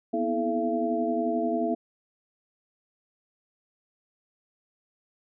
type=tone cluster; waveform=sine; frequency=242.3 / 253.6 / 325 / 431.4 / 679 Hz; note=B3 / B3 / E4 / A4 / F5; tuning=-33 / +46 / -24 / -34 / -49 cents; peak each=-30 / -36 / -30 / -32 / -28 dBFS; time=0.13-1.75 s; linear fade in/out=10 ms; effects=none